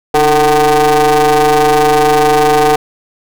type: ring-modulated tone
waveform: 40% pulse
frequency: 153.6 Hz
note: D#3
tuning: 22 cents flat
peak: -3 dBFS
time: 0.14-2.76 s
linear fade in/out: 5 ms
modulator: 602 Hz
effects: none